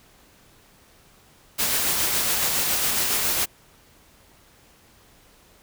white noise with tremolo, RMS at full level -22 dBFS, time 1.58-3.46 s, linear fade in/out 20 ms, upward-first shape sine, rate 7.2 Hz, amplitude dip 25%, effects pink hiss -55 dBFS RMS until 5.62 s

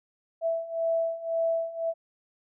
sine beating tone pair, 659.3 / 661.2 Hz, E5 / E5, 0 / +5 cents, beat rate 1.9 Hz, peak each -30 / -27 dBFS, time 0.41-1.94 s, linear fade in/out 50 ms, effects none

